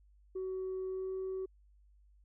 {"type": "tone with pitch glide", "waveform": "sine", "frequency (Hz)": [375.7, 378.3], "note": ["F#4", "F#4"], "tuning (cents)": [26, 38], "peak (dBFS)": -34, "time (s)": [0.35, 1.46], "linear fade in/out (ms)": 10, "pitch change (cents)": 12, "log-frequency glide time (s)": [0.87, 1.12], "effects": ["tanh soft clip ceiling -33 dBFS", "added 50 Hz sine -61 dBFS peak until 2.24 s"]}